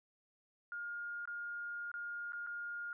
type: tone with dropouts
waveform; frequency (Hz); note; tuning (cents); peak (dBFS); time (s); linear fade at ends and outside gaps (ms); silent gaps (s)
sine; 1418; F6; +26; -40; 0.72-2.93; 1; 1.255-1.275 / 1.916-1.94 / 2.322-2.332 / 2.465-2.471
effects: none